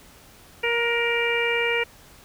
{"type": "harmonic tone with a mistuned harmonic", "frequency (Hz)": 469.3, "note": "A#4", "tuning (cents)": 12, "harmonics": [1, 2, 3, 4, 5, 6], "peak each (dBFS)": [-25, -32, -32, -28, -25, -30], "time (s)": [0.63, 1.84], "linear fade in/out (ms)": 10, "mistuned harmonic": 3, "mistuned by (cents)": 17, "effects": ["pink hiss -50 dBFS RMS until 2.24 s"]}